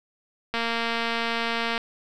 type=click train; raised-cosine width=0.3 ms; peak=-11 dBFS; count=287; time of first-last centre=0.54-1.778 s; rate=231 Hz; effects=none